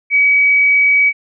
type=tone; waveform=sine; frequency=2272 Hz; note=C#7; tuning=42 cents sharp; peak=-8 dBFS; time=0.1-1.13 s; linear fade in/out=50 ms; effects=none